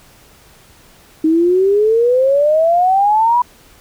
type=exponential sweep; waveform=sine; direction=up; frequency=311.1 to 990 Hz; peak=-9 dBFS; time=1.24-3.42 s; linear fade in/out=5 ms; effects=pink hiss -46 dBFS RMS until 3.8 s